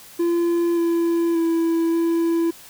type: tone with pitch steps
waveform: triangle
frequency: 341.8 / 337.4 / 331.3 / 334 Hz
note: F4 / E4 / E4 / E4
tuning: -37 / +40 / +9 / +23 cents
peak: -15 dBFS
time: 0.19-2.51 s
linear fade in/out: 10 ms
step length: 580 ms
effects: white hiss -44 dBFS RMS until 2.69 s